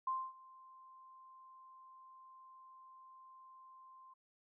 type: tone with ADSR envelope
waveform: sine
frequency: 1046.5 Hz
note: C6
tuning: in tune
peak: -33 dBFS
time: 0.07-4.14 s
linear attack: 5 ms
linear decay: 250 ms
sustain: -23 dB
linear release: 10 ms
effects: none